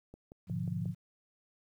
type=click train; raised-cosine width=2 ms; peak=-36 dBFS; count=5; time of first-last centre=0.14-0.857 s; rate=5.58 Hz
type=chord; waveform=sine; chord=G# diminished seventh; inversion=none; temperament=equal; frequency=103.83 / 123.47 / 146.83 / 174.61 Hz; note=G#2 / B2 / D3 / F3; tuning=0 / 0 / 0 / 0 cents; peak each=-39 / -40 / -39 / -36 dBFS; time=0.47-0.95 s; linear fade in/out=50 ms
effects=11-bit